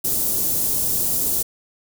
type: band-stop noise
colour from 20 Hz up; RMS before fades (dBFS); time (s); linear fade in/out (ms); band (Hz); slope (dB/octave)
white; -21; 0.04-1.43; 10; 440 to 8100; 12
effects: none